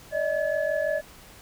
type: tone cluster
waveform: sine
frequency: 582 / 628 / 1709 Hz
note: D5 / D#5 / G#6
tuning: -16 / +16 / +49 cents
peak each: -27 / -26 / -32 dBFS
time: 0.11-1.02 s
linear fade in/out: 50 ms
effects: pink hiss -49 dBFS RMS until 1.41 s